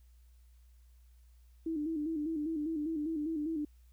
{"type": "tone with vibrato", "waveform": "sine", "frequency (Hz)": 311.1, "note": "D#4", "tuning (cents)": 0, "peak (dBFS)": -32, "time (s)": [1.66, 3.65], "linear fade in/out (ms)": 5, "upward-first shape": "square", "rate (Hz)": 5, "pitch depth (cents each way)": 78, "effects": ["added 60 Hz sine -57 dBFS peak until 3.92 s", "white hiss -75 dBFS RMS until 3.92 s"]}